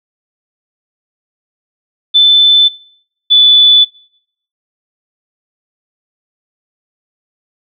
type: tone pair in turn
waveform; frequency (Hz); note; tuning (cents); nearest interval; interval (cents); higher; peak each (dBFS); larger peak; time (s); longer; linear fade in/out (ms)
sine; 3520 / 3478; A7 / A7; 0 / -21; unison; 21; first; -3; neither; 2.14-2.69 / 3.3-3.85; neither; 20
effects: noise-tail reverb RT60 0.7 s tail -24 dB re dry